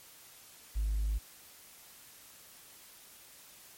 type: tone with hard clipping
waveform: sine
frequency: 52 Hz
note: G#1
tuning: 3 cents sharp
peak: -29 dBFS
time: 0.75-1.19 s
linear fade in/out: 20 ms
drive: 1 dB
effects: white hiss -55 dBFS RMS until 3.77 s + MP3 64 kbps

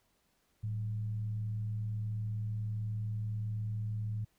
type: tone with frequency modulation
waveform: sine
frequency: 107.8 Hz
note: A2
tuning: 35 cents flat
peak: -33 dBFS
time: 0.63-4.25 s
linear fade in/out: 10 ms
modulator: 81.4 Hz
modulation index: 0.26
effects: pink hiss -74 dBFS RMS until 4.38 s

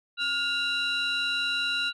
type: tone cluster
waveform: sine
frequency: 1420 / 2785 / 3935 Hz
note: F6 / F7 / B7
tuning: +28 / -5 / -7 cents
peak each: -28 dBFS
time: 0.17-1.93 s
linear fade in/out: 50 ms
effects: tanh soft clip ceiling -21 dBFS

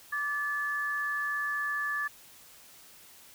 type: tone pair together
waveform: sine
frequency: 1168.5 / 1730 Hz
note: D6 / A6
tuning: -9 / -30 cents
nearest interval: perfect fifth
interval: 679 cents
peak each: -35 / -30 dBFS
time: 0.12-2.08 s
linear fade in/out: 10 ms
effects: white hiss -54 dBFS RMS until 3.34 s

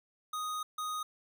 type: tone bursts at uneven times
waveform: square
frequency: 1244.5 Hz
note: D#6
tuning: in tune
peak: -35 dBFS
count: 2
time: 0.33-0.63 / 0.78-1.03 s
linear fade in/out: 5 ms
effects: none

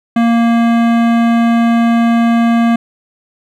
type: tone with hard clipping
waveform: sine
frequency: 232.5 Hz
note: A#3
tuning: 4 cents flat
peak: -10 dBFS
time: 0.16-2.76 s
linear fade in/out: 5 ms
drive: 17 dB
effects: none

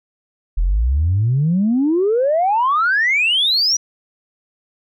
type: exponential sweep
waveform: sine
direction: up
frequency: 38.89 to 5920 Hz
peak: -12 dBFS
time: 0.57-3.77 s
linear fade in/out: 10 ms
effects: tanh soft clip ceiling -9 dBFS

